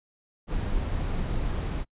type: noise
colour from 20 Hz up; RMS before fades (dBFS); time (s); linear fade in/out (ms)
brown; -28; 0.47-1.85; 50
effects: noise-tail reverb RT60 0.1 s tail -26 dB re dry + resampled to 8000 Hz